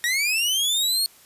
sawtooth linear sweep, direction up, 1856 to 4369 Hz, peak -17 dBFS, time 0.04-1.06 s, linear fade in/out 0 ms, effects white hiss -52 dBFS RMS until 1.25 s + resampled to 32000 Hz

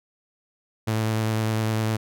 sawtooth tone with vibrato, 110 Hz, A2, in tune, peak -18 dBFS, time 0.87-1.97 s, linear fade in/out 10 ms, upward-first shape triangle, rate 9.9 Hz, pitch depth 19 cents each way, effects none

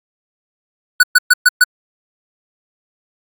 square tone bursts, 1480 Hz, F#6, in tune, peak -6 dBFS, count 5, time 1-1.64 s, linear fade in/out 5 ms, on 32 ms, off 120 ms, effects Opus 48 kbps

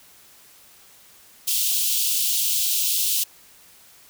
white high-pass noise, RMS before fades -22 dBFS, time 1.47-3.24 s, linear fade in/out 10 ms, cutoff 2800 Hz, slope 48 dB/octave, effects white hiss -51 dBFS RMS until 4.09 s

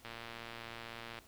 click train, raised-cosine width 0.3 ms, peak -29 dBFS, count 133, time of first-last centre 0.05-1.188 s, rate 116 Hz, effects pink hiss -61 dBFS RMS until 1.27 s

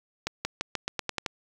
accelerating click train, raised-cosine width 0.2 ms, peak -11 dBFS, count 9, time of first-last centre 0.27-1.262 s, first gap 180 ms, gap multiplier 0.89, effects 7-bit

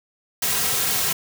white noise with comb filter, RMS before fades -22 dBFS, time 0.42-1.13 s, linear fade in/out 5 ms, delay 3.4 ms, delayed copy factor -0.6, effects none

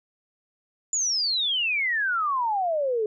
sine exponential sweep, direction down, 7070 to 415.3 Hz, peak -22 dBFS, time 0.93-3.06 s, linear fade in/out 2 ms, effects none

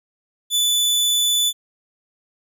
sawtooth tone, 3484 Hz, A7, 18 cents flat, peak -13 dBFS, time 0.5-1.53 s, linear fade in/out 50 ms, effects none

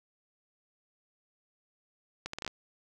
accelerating click train, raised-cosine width 0.2 ms, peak -19 dBFS, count 7, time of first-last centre 2.26-2.478 s, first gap 74 ms, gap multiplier 0.7, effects none

